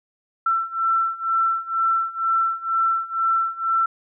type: beating tone pair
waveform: sine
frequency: 1340 / 1342.1 Hz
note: E6 / E6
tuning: +28 / +31 cents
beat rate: 2.1 Hz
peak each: -23 / -21 dBFS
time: 0.46-3.86 s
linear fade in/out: 5 ms
effects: none